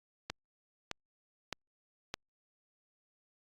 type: click train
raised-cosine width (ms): 0.2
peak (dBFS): -18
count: 4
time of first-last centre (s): 0.3-2.14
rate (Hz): 1.63
effects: Opus 48 kbps